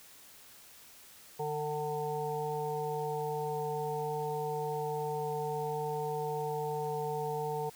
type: harmonic tone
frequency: 150.1 Hz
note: D3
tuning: 38 cents sharp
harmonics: 1 / 3 / 5 / 6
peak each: -40 / -35 / -39 / -39 dBFS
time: 1.39-7.7 s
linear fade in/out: 10 ms
effects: white hiss -55 dBFS RMS until 7.75 s